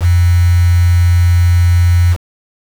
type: tone with quantisation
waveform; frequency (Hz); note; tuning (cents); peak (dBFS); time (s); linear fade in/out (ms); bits
sine; 87.31; F2; 0; -6; 0-2.17; 50; 4
effects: none